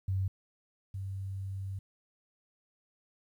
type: tone pair in turn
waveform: sine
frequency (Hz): 95.4 / 96.79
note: G2 / G2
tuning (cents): -47 / -21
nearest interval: unison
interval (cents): 26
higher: second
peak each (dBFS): -28 / -35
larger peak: first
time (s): 0.08-0.28 / 0.94-1.79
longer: second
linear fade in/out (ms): 5
effects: 11-bit